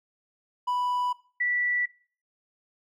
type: tone pair in turn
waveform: triangle / sine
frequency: 987.8 / 1959.7 Hz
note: B5 / B6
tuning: 0 / -14 cents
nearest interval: octave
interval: 1186 cents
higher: second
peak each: -23 dBFS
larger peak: neither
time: 0.67-1.13 / 1.4-1.86 s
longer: neither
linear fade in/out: 10 ms
effects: noise-tail reverb RT60 0.4 s tail -18 dB re dry